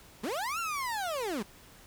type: linear two-way sweep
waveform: 30% pulse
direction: up then down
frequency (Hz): 179.8 to 1396.9 to 179.8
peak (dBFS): -29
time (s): 0.23-1.43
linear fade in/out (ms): 10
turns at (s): 0.59
effects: pink hiss -55 dBFS RMS until 1.86 s